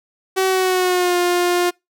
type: tone with pitch glide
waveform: sawtooth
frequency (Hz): 379.1 to 353.7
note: F#4 to F4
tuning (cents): +42 to +22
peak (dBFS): -11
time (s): 0.36-1.71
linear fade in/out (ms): 20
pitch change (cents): -120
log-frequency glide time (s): 0.46-1.17
effects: noise-tail reverb RT60 0.2 s tail -26 dB re dry